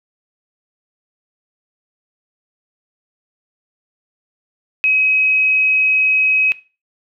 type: tone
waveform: sine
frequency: 2542 Hz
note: D#7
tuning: 36 cents sharp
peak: -11 dBFS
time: 4.84-6.52 s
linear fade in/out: 0 ms
effects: noise-tail reverb RT60 0.3 s tail -17 dB re dry